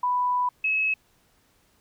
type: tone pair in turn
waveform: sine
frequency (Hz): 990 / 2577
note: B5 / E7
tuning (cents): +4 / -40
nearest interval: octave + perfect fourth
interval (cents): 1656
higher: second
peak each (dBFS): -21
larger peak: neither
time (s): 0.03-0.49 / 0.64-0.94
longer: first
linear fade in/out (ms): 5
effects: pink hiss -64 dBFS RMS until 1.8 s